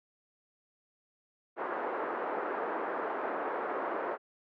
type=band-pass noise; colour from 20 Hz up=pink; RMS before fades=-35 dBFS; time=1.56-4.18 s; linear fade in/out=50 ms; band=360 to 1500 Hz; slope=24 dB/octave; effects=none